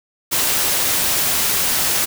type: noise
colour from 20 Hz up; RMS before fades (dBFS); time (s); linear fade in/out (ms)
white; -18; 0.31-2.06; 20
effects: none